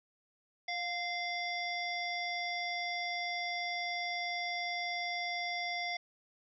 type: harmonic tone with a mistuned harmonic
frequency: 693 Hz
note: F5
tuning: 14 cents flat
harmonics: 1 / 3 / 5 / 7 / 8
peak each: -39 / -37 / -44 / -45 / -46 dBFS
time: 0.68-5.97 s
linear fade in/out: 5 ms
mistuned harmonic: 1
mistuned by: +29 cents
effects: none